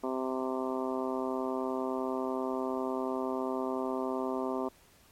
harmonic tone, 130.2 Hz, C3, 8 cents flat, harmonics 2 / 3 / 4 / 5 / 6 / 7 / 8 / 9, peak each -35 / -35 / -40 / -38 / -46 / -41 / -42 / -44 dBFS, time 0.03-4.69 s, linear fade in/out 10 ms, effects pink hiss -61 dBFS RMS until 5.11 s + MP3 64 kbps

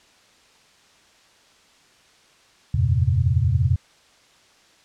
sine tone cluster, 83 / 94.1 / 114.8 / 132.1 Hz, E2 / F#2 / A#2 / C3, +12 / +30 / -26 / +17 cents, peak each -22 dBFS, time 2.74-3.76 s, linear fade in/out 5 ms, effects white hiss -55 dBFS RMS until 4.84 s + low-pass 6000 Hz 12 dB/octave

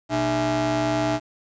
30% pulse ring-modulated tone, 178.1 Hz, F3, 34 cents sharp, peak -15 dBFS, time 0.09-1.2 s, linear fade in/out 50 ms, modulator 480 Hz, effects resampled to 16000 Hz + 9-bit

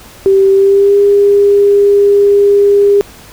sine tone with pitch glide, 388.8 to 404.1 Hz, G4 to G#4, -14 to -47 cents, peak -4 dBFS, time 0.26-3.01 s, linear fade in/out 0 ms, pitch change +67 cents, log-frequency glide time 0.51-0.98 s, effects pink hiss -36 dBFS RMS until 3.32 s

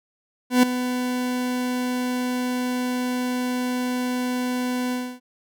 40% pulse tone with ADSR envelope, 249.7 Hz, B3, 19 cents sharp, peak -10 dBFS, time 0.5-5.2 s, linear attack 130 ms, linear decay 6 ms, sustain -12 dB, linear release 280 ms, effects none

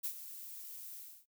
violet noise with ADSR envelope, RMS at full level -36 dBFS, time 0.03-1.26 s, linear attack 21 ms, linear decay 73 ms, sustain -12 dB, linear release 280 ms, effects noise-tail reverb RT60 0.1 s tail -22 dB re dry

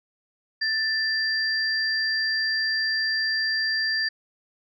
sine tone pair together, 1770 / 4725 Hz, A6 / D8, +10 / +10 cents, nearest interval octave + perfect fourth, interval 1700 cents, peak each -24 / -26 dBFS, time 0.61-4.09 s, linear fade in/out 10 ms, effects none

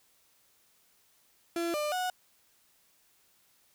35% pulse tone with pitch steps, 339 / 598 / 733 Hz, E4 / D5 / F#5, +49 / +31 / -16 cents, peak -28 dBFS, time 1.56-2.1 s, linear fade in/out 2 ms, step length 180 ms, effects white hiss -67 dBFS RMS until 3.74 s

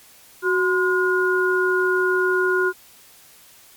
sine tone cluster, 370.4 / 1034 / 1436 Hz, F#4 / C6 / F6, +2 / -21 / +48 cents, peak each -19 / -27 / -20 dBFS, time 0.42-2.73 s, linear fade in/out 50 ms, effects white hiss -49 dBFS RMS until 3.76 s + MP3 96 kbps

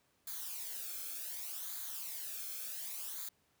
blue noise with flanger, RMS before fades -43 dBFS, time 0.27-3.29 s, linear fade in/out 5 ms, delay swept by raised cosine 0.36 to 1.06 ms, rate 0.67 Hz, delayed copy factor -0.65, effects pink hiss -74 dBFS RMS until 3.6 s + high-pass 80 Hz 12 dB/octave

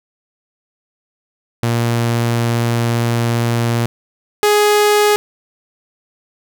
sawtooth tone pair in turn, 117.5 / 417 Hz, A#2 / G#4, +14 / +7 cents, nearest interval octave + minor seventh, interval 2193 cents, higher second, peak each -10 / -6 dBFS, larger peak second, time 1.63-3.86 / 4.43-5.16 s, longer first, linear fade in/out 0 ms, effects none

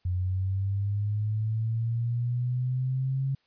sine linear sweep, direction up, 89.3 to 136.2 Hz, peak -25 dBFS, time 0.05-3.35 s, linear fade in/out 5 ms, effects white hiss -70 dBFS RMS until 3.46 s + resampled to 11025 Hz

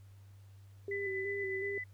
sine tone with vibrato, 392 Hz, G4, in tune, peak -36 dBFS, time 0.88-1.78 s, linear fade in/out 2 ms, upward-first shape square, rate 2.7 Hz, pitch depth 34 cents each way
sine tone with tremolo, 2000 Hz, B6, 21 cents sharp, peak -36 dBFS, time 0.91-1.84 s, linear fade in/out 5 ms, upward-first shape sine, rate 8.3 Hz, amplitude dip 35%
effects added 98 Hz sine -53 dBFS peak until 1.93 s + pink hiss -70 dBFS RMS until 1.93 s

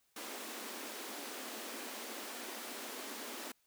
pink high-pass noise, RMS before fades -45 dBFS, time 0.16-3.52 s, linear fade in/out 5 ms, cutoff 220 Hz, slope 96 dB/octave, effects white hiss -75 dBFS RMS until 3.66 s

